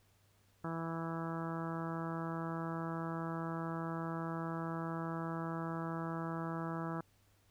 harmonic tone, 164.81 Hz, E3, in tune, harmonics 1 / 2 / 3 / 4 / 5 / 6 / 7 / 8 / 9 / 10, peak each -40 / -43 / -49 / -48 / -50 / -48 / -50 / -47 / -57 / -54 dBFS, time 0.64-7.01 s, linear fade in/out 5 ms, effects added 99 Hz sine -70 dBFS peak until 7.5 s + pink hiss -72 dBFS RMS until 7.5 s

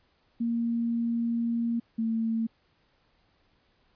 sine tone pair in turn, 233.1 / 225.4 Hz, A#3 / A3, 0 / +42 cents, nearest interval minor second, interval 58 cents, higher first, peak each -25 / -25 dBFS, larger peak neither, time 0.4-1.8 / 1.98-2.47 s, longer first, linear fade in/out 10 ms, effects pink hiss -68 dBFS RMS until 3.95 s + resampled to 11025 Hz

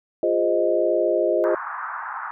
sine chord, F minor seventh, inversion none, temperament equal with one note detuned, 349.2 / 410.3 / 523.3 / 622.3 Hz, F4 / Ab4 / C5 / Eb5, 0 / -21 / 0 / 0 cents, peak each -23 / -25 / -24 / -21 dBFS, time 0.23-1.55 s, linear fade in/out 2 ms
pink band-pass noise, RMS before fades -31 dBFS, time 1.44-2.31 s, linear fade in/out 0 ms, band 880 to 1600 Hz, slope 48 dB/octave
effects none

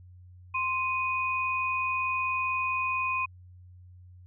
sine tone pair together, 1046.5 / 2489 Hz, C6 / D#7, 0 / 0 cents, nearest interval octave + minor third, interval 1500 cents, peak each -29 / -29 dBFS, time 0.54-3.26 s, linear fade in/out 10 ms, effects added 90 Hz sine -48 dBFS peak until 4.26 s

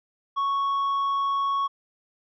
triangle tone with tanh clipping, 1108.7 Hz, C#6, in tune, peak -23 dBFS, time 0.36-1.68 s, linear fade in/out 20 ms, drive 8 dB, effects none

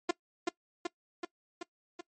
sawtooth tone with echo, 347.9 Hz, F4, 7 cents flat, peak -21 dBFS, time 0.09-0.11 s, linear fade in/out 5 ms, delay 380 ms, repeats 5, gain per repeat -3 dB, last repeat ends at 2.01 s, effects noise-tail reverb RT60 0.1 s tail -21 dB re dry + MP3 32 kbps

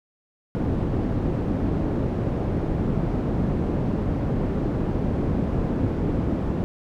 white low-pass noise, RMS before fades -24 dBFS, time 0.55-6.64 s, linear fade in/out 0 ms, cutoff 270 Hz, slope 12 dB/octave, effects none

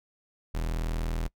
40% pulse tone, 40.63 Hz, E1, 24 cents flat, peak -27 dBFS, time 0.54-1.28 s, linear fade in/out 10 ms, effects noise-tail reverb RT60 0.1 s tail -24 dB re dry

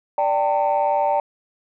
sine chord, D suspended fourth, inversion none, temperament equal with one note detuned, 587.3 / 784 / 902.7 Hz, D5 / G5 / A5, 0 / 0 / +44 cents, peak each -20 dBFS, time 0.18-1.2 s, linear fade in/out 2 ms, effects tanh soft clip ceiling -11 dBFS

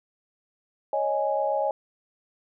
sine chord, C# suspended second, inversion none, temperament equal, 554.4 / 622.3 / 830.6 Hz, C#5 / D#5 / G#5, 0 / 0 / 0 cents, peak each -27 dBFS, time 0.93-1.71 s, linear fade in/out 2 ms, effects none

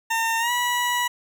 20% pulse tone with pitch glide, 909 to 974.2 Hz, A#5 to B5, -44 to -24 cents, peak -16 dBFS, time 0.1-1.08 s, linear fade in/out 10 ms, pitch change +120 cents, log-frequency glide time 0.39-0.51 s, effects none

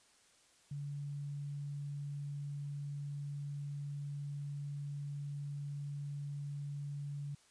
sine tone, 143.4 Hz, D3, 41 cents flat, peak -39 dBFS, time 0.71-7.35 s, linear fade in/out 5 ms, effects white hiss -67 dBFS RMS until 7.5 s + resampled to 22050 Hz

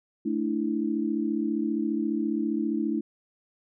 sine chord, A suspended fourth, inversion none, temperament equal with one note detuned, 220 / 293.7 / 328.5 Hz, A3 / D4 / E4, 0 / 0 / -6 cents, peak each -29 dBFS, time 0.25-3.01 s, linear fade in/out 10 ms, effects none

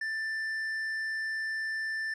sine tone with tanh clipping, 1772 Hz, A6, 12 cents sharp, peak -32 dBFS, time 0.01-2.14 s, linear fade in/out 5 ms, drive 6 dB, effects none

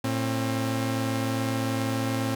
sawtooth tone pair together, 112.3 / 267.1 Hz, A2 / C4, +36 / +36 cents, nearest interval octave + minor third, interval 1500 cents, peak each -24 dBFS, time 0.04-2.35 s, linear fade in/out 5 ms, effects none

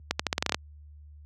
accelerating click train, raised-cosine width 0.2 ms, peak -7 dBFS, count 10, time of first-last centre 0.11-0.545 s, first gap 85 ms, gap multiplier 0.85, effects added 74 Hz sine -40 dBFS peak until 1.25 s + high-pass 100 Hz 12 dB/octave

